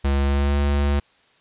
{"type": "tone with pitch glide", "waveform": "square", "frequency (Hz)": [69.4, 71.27], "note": ["C#2", "C#2"], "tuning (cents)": [3, 49], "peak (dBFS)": -18, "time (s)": [0.04, 1], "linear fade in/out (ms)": 10, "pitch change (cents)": 46, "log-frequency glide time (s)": [0.2, 0.58], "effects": ["white hiss -58 dBFS RMS until 1.4 s", "resampled to 8000 Hz"]}